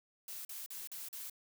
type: noise bursts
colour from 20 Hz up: blue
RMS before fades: -45 dBFS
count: 5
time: 0.28-1.298 s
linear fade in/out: 2 ms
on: 170 ms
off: 42 ms
effects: none